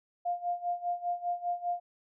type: tone with tremolo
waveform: sine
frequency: 703 Hz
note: F5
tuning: 11 cents sharp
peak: -27 dBFS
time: 0.25-1.8 s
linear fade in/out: 10 ms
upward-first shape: sine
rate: 5 Hz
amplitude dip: 85%
effects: none